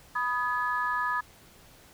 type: chord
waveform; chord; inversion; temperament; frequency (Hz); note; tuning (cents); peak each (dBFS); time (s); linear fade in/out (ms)
sine; G# minor; first; equal with one note detuned; 987.8 / 1244.5 / 1701; B5 / D#6 / G#6; 0 / 0 / +41; -30; 0.15-1.21; 10
effects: tanh soft clip ceiling -17 dBFS + pink hiss -55 dBFS RMS until 1.93 s